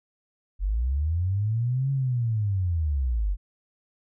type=linear two-way sweep; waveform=sine; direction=up then down; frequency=43.74 to 138.5 to 43.74 Hz; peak=-22 dBFS; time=0.59-3.37 s; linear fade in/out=50 ms; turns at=1.91 s; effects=none